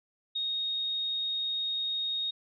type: tone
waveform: sine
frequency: 3729 Hz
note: A#7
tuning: in tune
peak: -29 dBFS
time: 0.35-2.31 s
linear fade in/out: 10 ms
effects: none